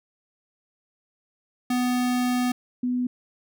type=tone pair in turn; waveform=square / sine; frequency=248.3 / 248.3 Hz; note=B3 / B3; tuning=+9 / +9 cents; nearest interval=unison; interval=0 cents; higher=neither; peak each=-22 dBFS; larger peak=neither; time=1.7-2.52 / 2.83-3.07 s; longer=first; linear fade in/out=5 ms; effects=none